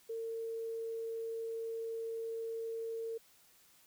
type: tone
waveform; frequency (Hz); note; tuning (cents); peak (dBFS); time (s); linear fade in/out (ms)
sine; 454; A#4; -46; -37; 0.09-3.18; 10
effects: white hiss -65 dBFS RMS until 3.86 s